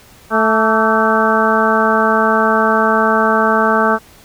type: harmonic tone with a mistuned harmonic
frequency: 220 Hz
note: A3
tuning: in tune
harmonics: 1 / 2 / 3 / 4 / 5 / 6 / 7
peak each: -18 / -18 / -18 / -18 / -18 / -18 / -18 dBFS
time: 0.3-3.99 s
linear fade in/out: 50 ms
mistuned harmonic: 5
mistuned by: +64 cents
effects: pink hiss -44 dBFS RMS until 4.24 s